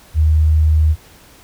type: tone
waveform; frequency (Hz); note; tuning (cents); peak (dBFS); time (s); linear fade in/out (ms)
sine; 77.8; D#2; 0; -9; 0.14-0.96; 50
effects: pink hiss -45 dBFS RMS until 1.43 s